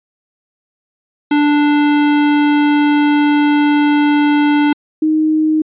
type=tone pair in turn; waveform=square / sine; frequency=293.7 / 311.2 Hz; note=D4 / D#4; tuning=0 / 0 cents; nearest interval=minor second; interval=100 cents; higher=second; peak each=-10 dBFS; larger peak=neither; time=1.31-4.73 / 5.02-5.62 s; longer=first; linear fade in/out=5 ms; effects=resampled to 8000 Hz